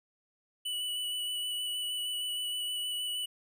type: tone with vibrato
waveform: square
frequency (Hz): 2960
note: F#7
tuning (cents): 0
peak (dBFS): -33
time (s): 0.65-3.26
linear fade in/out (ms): 10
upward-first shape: square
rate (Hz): 6.4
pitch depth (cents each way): 12
effects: none